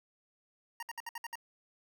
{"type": "tone bursts", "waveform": "25% pulse", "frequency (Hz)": 932.3, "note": "A#5", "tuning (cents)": 0, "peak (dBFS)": -35, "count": 7, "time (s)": [0.8, 1.355], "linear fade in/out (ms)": 2, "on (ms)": 27, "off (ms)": 61, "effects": []}